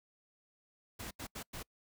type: noise bursts at uneven times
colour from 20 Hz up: pink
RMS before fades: -44 dBFS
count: 4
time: 0.99-1.11 / 1.19-1.27 / 1.35-1.43 / 1.53-1.63 s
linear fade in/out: 10 ms
effects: noise-tail reverb RT60 0.1 s tail -26 dB re dry